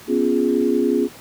sine chord, C# dominant seventh, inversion third, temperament equal, 246.9 / 277.2 / 349.2 / 415.3 Hz, B3 / C#4 / E#4 / G#4, 0 / 0 / 0 / 0 cents, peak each -21 dBFS, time 0.07-1.09 s, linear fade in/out 50 ms, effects pink hiss -42 dBFS RMS until 1.2 s + high-pass 100 Hz 12 dB/octave

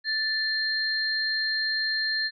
sine tone pair together, 1760 / 4186 Hz, A6 / C8, 0 / 0 cents, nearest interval octave + minor third, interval 1500 cents, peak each -27 dBFS, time 0.04-2.31 s, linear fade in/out 50 ms, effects none

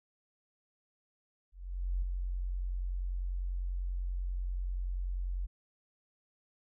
sine tone with ADSR envelope, 45.12 Hz, F#1, 43 cents flat, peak -28 dBFS, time 1.52-5.47 s, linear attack 500 ms, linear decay 6 ms, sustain -4 dB, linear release 22 ms, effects none

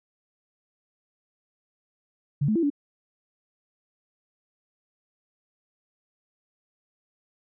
sine tone with pitch steps, 143.3 / 215.6 / 335.3 / 287 Hz, D3 / A3 / E4 / D4, -42 / -35 / +30 / -40 cents, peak -20 dBFS, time 2.41-2.702 s, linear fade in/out 10 ms, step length 73 ms, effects none

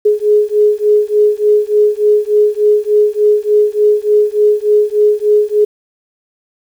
sine beating tone pair, 418.1 / 421.5 Hz, G#4 / G#4, +12 / +26 cents, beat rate 3.4 Hz, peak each -11 dBFS, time 0.05-5.65 s, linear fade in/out 10 ms, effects 7-bit

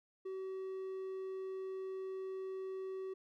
triangle tone, 380 Hz, F#4, 46 cents sharp, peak -38 dBFS, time 0.25-3.14 s, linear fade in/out 10 ms, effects none

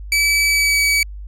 sawtooth tone with pitch glide, 2299 to 2279 Hz, D7 to C#7, -37 to +47 cents, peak -10 dBFS, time 0.12-1.03 s, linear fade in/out 2 ms, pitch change -16 cents, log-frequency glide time 0.45-0.81 s, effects added 50 Hz sine -29 dBFS peak until 1.27 s + low-pass 12000 Hz 12 dB/octave

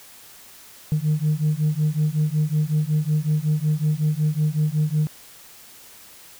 sine beating tone pair, 150 / 155.4 Hz, D3 / D#3, +37 / -2 cents, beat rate 5.4 Hz, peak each -20 dBFS, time 0.92-5.07 s, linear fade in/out 0 ms, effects tanh soft clip ceiling -14 dBFS + white hiss -46 dBFS RMS until 6.39 s

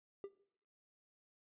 triangle tone with exponential decay, 397.2 Hz, G4, 23 cents sharp, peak -37 dBFS, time 0.24-0.33 s, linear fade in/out 1 ms, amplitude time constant 18 ms, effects noise-tail reverb RT60 0.7 s tail -18 dB re dry + resampled to 8000 Hz

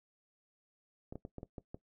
clicks, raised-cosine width 2 ms, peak -30 dBFS, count 7, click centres 1.125 / 1.156 / 1.251 / 1.383 / 1.431 / 1.582 / 1.745 s, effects noise-tail reverb RT60 0.1 s tail -18 dB re dry

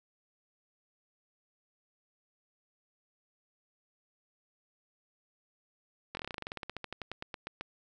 slowing click train, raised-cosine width 0.3 ms, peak -22 dBFS, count 24, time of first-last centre 6.15-7.61 s, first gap 21 ms, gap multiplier 1.09, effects none

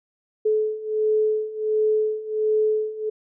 sine beating tone pair, 430 / 431.4 Hz, A4 / A4, -40 / -34 cents, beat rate 1.4 Hz, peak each -24 / -21 dBFS, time 0.45-3.1 s, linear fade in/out 10 ms, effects none

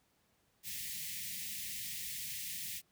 white band-stop noise, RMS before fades -42 dBFS, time 0.63-2.82 s, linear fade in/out 50 ms, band 220 to 1800 Hz, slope 96 dB/octave, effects pink hiss -74 dBFS RMS until 2.91 s + high-pass 60 Hz 12 dB/octave

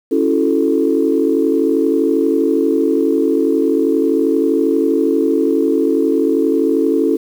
sine chord, F# minor seventh, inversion second, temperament equal, 277.2 / 329.6 / 370 / 440 Hz, C#4 / E4 / F#4 / A4, 0 / 0 / 0 / 0 cents, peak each -16 / -16 / -21 / -16 dBFS, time 0.11-7.17 s, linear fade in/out 10 ms, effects tanh soft clip ceiling -1 dBFS + 7-bit

